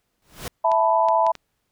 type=noise with exponential growth; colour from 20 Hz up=pink; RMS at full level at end=-28 dBFS; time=0.22-0.48 s; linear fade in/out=2 ms; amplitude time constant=56 ms
type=chord; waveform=sine; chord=E suspended fourth; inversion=none; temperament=just; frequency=659.3 / 879 / 988.9 Hz; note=E5 / A5 / B5; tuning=0 / -2 / +2 cents; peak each=-20 dBFS; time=0.64-1.32 s; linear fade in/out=10 ms
type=clicks; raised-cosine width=0.2 ms; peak=-18 dBFS; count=4; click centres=0.717 / 1.086 / 1.266 / 1.353 s
effects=pink hiss -73 dBFS RMS until 1.71 s